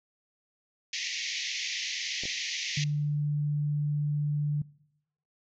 pink band-pass noise, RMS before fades -34 dBFS, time 0.93-2.84 s, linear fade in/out 2 ms, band 1900 to 6600 Hz, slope 96 dB/octave
clicks, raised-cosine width 2 ms, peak -28 dBFS, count 2, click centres 2.236 / 2.255 s
sine tone, 147.4 Hz, D3, 7 cents sharp, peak -26 dBFS, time 2.77-4.62 s, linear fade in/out 5 ms
effects noise-tail reverb RT60 0.8 s tail -22 dB re dry

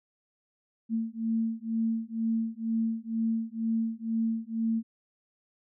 sine beating tone pair, 224.6 / 226.7 Hz, A3 / A#3, +36 / -48 cents, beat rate 2.1 Hz, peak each -30 / -30 dBFS, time 0.89-4.83 s, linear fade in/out 50 ms, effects none

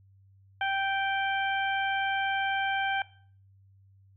harmonic tone, 782 Hz, G5, 4 cents flat, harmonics 1 / 2 / 3 / 4, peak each -29 / -30 / -37 / -37 dBFS, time 0.61-3.02 s, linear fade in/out 2 ms, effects noise-tail reverb RT60 0.5 s tail -19 dB re dry + added 97 Hz sine -56 dBFS peak until 4.16 s

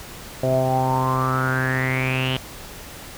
sawtooth tone with low-pass filter sweep, 130 Hz, C3, 11 cents flat, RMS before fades -21 dBFS, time 0.43-2.37 s, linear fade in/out 5 ms, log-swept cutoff 590 to 3100 Hz, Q 9.7, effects pink hiss -38 dBFS RMS until 3.17 s

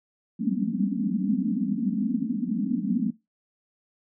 pink band-pass noise, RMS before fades -26 dBFS, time 0.39-3.11 s, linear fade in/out 10 ms, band 180 to 280 Hz, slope 96 dB/octave, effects noise-tail reverb RT60 0.2 s tail -18 dB re dry

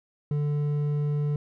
triangle tone with hard clipping, 146.83 Hz, D3, in tune, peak -25 dBFS, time 0.31-1.36 s, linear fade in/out 2 ms, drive 9 dB, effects none

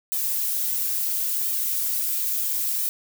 violet noise with flanger, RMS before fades -25 dBFS, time 0.12-2.89 s, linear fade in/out 0 ms, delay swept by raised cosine 1.6 to 6.4 ms, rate 0.73 Hz, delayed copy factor +0.85, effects none

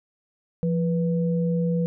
sine tone pair together, 171.3 / 490 Hz, F3 / B4, -33 / -14 cents, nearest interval octave + tritone, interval 1819 cents, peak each -21 / -28 dBFS, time 0.63-1.86 s, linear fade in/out 0 ms, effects none

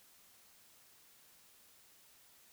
silence, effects white hiss -64 dBFS RMS until 2.52 s

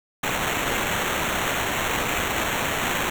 violet noise with sample-and-hold, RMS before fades -25 dBFS, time 0.23-3.1 s, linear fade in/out 5 ms, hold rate 4900 Hz, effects none

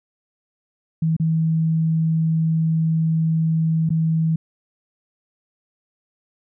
sine tone with dropouts, 161.2 Hz, E3, 38 cents flat, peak -16 dBFS, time 1.02-4.36 s, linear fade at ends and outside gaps 5 ms, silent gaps 1.166-1.198 / 3.892-3.903 s, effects none

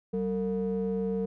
triangle ring-modulated tone, 130.81 Hz, C3, in tune, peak -22 dBFS, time 0.13-1.26 s, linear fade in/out 10 ms, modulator 323 Hz, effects none

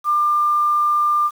sine tone, 1195 Hz, D6, 30 cents sharp, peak -14 dBFS, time 0.04-1.31 s, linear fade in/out 50 ms, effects 7-bit

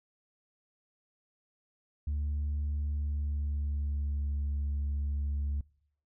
sine tone with pitch glide, 73.42 to 71.54 Hz, D2 to D2, 0 to -45 cents, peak -27 dBFS, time 2.07-5.61 s, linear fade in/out 5 ms, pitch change -45 cents, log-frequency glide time 2.95-4.33 s, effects noise-tail reverb RT60 0.7 s tail -26 dB re dry + tanh soft clip ceiling -28 dBFS

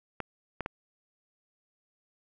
clicks, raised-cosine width 0.5 ms, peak -18 dBFS, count 3, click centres 0.203 / 0.607 / 0.661 s, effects none

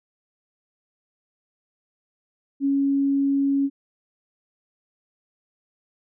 sine tone, 277.2 Hz, C#4, in tune, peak -18 dBFS, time 2.6-3.7 s, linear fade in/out 50 ms, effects none

